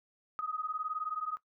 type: beating tone pair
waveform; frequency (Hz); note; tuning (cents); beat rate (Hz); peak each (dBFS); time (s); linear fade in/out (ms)
sine; 1244.5 / 1263.5; D#6 / D#6; 0 / +26; 19; -37 / -37; 0.39-1.37; 0
effects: noise-tail reverb RT60 0.1 s tail -17 dB re dry